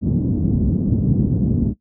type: low-pass noise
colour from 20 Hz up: white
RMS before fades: -17 dBFS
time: 0.01-1.74 s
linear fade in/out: 50 ms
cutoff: 250 Hz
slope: 24 dB/octave
effects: noise-tail reverb RT60 0.1 s tail -17 dB re dry + high-pass 60 Hz 12 dB/octave